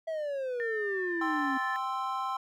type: exponential sweep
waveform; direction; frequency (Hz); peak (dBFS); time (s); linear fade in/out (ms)
triangle; down; 658 to 263.8; -29; 0.07-1.58; 10
type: tone with pitch glide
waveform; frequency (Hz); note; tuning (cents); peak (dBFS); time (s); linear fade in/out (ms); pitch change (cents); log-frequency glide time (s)
sine; 1800 to 1757.9; A6 to A6; +39 to -2; -33; 0.6-1.76; 0; -41; 0.84-1.6
type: chord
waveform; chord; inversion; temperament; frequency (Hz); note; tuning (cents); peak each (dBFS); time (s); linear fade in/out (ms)
triangle; C major; second; equal; 784 / 1046.5 / 1318.5; G5 / C6 / E6; 0 / 0 / 0; -34 / -31 / -35; 1.21-2.37; 5
effects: none